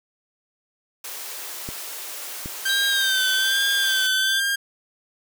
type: high-pass noise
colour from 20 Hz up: white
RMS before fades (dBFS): -34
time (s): 1.04-4.07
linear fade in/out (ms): 5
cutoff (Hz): 350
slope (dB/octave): 24
type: clicks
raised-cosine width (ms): 3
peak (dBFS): -20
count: 2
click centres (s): 1.689 / 2.459
type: tone with vibrato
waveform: sawtooth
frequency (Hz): 1568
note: G6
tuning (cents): 0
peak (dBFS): -17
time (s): 2.65-4.56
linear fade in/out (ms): 10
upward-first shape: sine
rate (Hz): 1.2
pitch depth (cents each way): 45
type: tone with pitch glide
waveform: sine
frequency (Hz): 3849 to 3449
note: B7 to A7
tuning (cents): -45 to -35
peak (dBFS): -23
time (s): 2.69-4.4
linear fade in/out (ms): 5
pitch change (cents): -190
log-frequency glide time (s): 2.87-3.3
effects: none